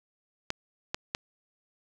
clicks, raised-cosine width 0.2 ms, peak -12 dBFS, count 3, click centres 0.504 / 0.945 / 1.149 s, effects none

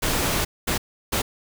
pink noise bursts at uneven times, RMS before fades -23 dBFS, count 3, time 0.02-0.45 / 0.67-0.78 / 1.12-1.22 s, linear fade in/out 10 ms, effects none

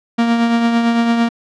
45% pulse tone with tremolo, 233.1 Hz, A#3, in tune, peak -10 dBFS, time 0.18-1.29 s, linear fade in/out 10 ms, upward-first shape triangle, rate 8.9 Hz, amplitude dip 45%, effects low-pass 4000 Hz 12 dB/octave

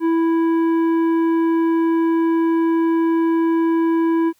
sine tone with tanh clipping, 329.6 Hz, E4, in tune, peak -16 dBFS, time 0-4.33 s, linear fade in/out 50 ms, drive 10 dB, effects white hiss -61 dBFS RMS until 4.39 s

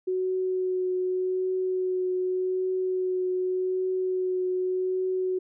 sine tone with vibrato, 370 Hz, F#4, in tune, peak -24 dBFS, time 0.07-5.39 s, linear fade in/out 10 ms, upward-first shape triangle, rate 0.85 Hz, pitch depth 14 cents each way, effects none

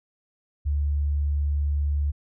sine tone, 72.5 Hz, D2, 22 cents flat, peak -21 dBFS, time 0.65-2.12 s, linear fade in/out 20 ms, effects none

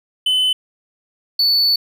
triangle tone pair in turn, 3027 / 4470 Hz, F#7 / C#8, +39 / +14 cents, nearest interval perfect fifth, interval 675 cents, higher second, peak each -12 / -11 dBFS, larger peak second, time 0.26-0.53 / 1.39-1.76 s, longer second, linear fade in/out 5 ms, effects none

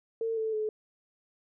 sine tone with pitch steps, 452.6 / 441.2 / 430.2 Hz, A4 / A4 / A4, +49 / +5 / -39 cents, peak -28 dBFS, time 0.21-0.69 s, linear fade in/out 2 ms, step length 160 ms, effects none

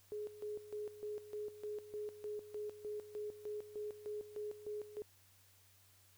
sine tone with tremolo, 420.2 Hz, G#4, 20 cents sharp, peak -40 dBFS, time 0.12-5.02 s, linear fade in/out 0 ms, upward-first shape square, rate 3.3 Hz, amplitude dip 75%, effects added 95 Hz sine -70 dBFS peak until 6.17 s + white hiss -68 dBFS RMS until 6.17 s

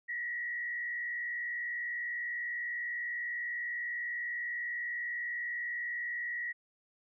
sine tone with frequency modulation, 1920 Hz, B6, 49 cents flat, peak -34 dBFS, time 0.08-6.53 s, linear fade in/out 20 ms, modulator 60 Hz, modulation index 0.95, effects none

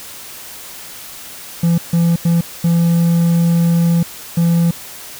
triangle tone bursts at uneven times, 169.1 Hz, E3, 44 cents sharp, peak -8 dBFS, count 5, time 1.63-1.78 / 1.93-2.16 / 2.25-2.41 / 2.64-4.03 / 4.37-4.71 s, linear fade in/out 5 ms, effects white hiss -33 dBFS RMS until 5.19 s

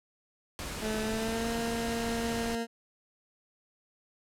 pink noise, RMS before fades -38 dBFS, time 0.59-2.55 s, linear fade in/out 0 ms
20% pulse tone with pitch glide, 217 to 231.2 Hz, A3 to A#3, -24 to -14 cents, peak -26 dBFS, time 0.8-2.67 s, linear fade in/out 50 ms, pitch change +110 cents, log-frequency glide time 1.02-1.49 s
effects low-pass 11000 Hz 12 dB/octave

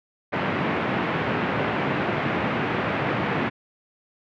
pink band-pass noise, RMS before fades -25 dBFS, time 0.32-3.5 s, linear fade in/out 20 ms, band 120 to 2500 Hz, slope 24 dB/octave, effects none

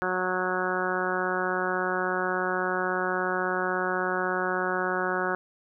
harmonic tone, 183.6 Hz, F#3, 13 cents flat, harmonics 1 / 2 / 3 / 4 / 5 / 6 / 7 / 8 / 9, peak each -37 / -31 / -34 / -34 / -36 / -35 / -34 / -31 / -36 dBFS, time 0.02-5.35 s, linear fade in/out 0 ms, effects none

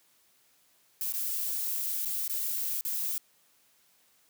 violet noise with dropouts, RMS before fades -32 dBFS, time 1.01-3.18 s, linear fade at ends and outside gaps 1 ms, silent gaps 1.123-1.138 / 2.05-2.056 / 2.279-2.297 / 2.81-2.85 s, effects white hiss -66 dBFS RMS until 4.29 s + high-pass 100 Hz 12 dB/octave

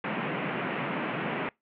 pink band-pass noise, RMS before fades -32 dBFS, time 0.04-1.49 s, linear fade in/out 2 ms, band 140 to 2800 Hz, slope 48 dB/octave, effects noise-tail reverb RT60 0.2 s tail -25 dB re dry

